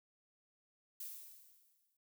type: noise with exponential decay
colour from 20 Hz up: violet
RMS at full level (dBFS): -44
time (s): 1-1.97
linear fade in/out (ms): 5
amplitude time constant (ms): 210
effects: none